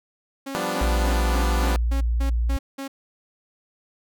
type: tone bursts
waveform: sawtooth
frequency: 272.9 Hz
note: C#4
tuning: 27 cents flat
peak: -26 dBFS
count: 9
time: 0.46-2.88 s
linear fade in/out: 10 ms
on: 100 ms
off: 190 ms
type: chord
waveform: 10% pulse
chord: G dominant seventh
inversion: third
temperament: equal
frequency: 174.61 / 196 / 246.9 / 293.7 Hz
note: F3 / G3 / B3 / D4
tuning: 0 / 0 / 0 / 0 cents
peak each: -22 dBFS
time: 0.55-1.76 s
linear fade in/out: 0 ms
type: tone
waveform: sine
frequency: 58.27 Hz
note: A#1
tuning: in tune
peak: -19 dBFS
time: 0.81-2.57 s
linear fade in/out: 5 ms
effects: none